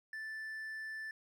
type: tone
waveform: triangle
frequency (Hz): 1760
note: A6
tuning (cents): 0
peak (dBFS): -39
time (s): 0.13-1.11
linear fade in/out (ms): 2
effects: none